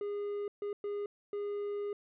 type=tone bursts at uneven times; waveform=triangle; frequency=409.2 Hz; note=G#4; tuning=26 cents flat; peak=-32 dBFS; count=4; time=0.01-0.48 / 0.62-0.73 / 0.84-1.06 / 1.33-1.93 s; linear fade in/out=2 ms; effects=resampled to 8000 Hz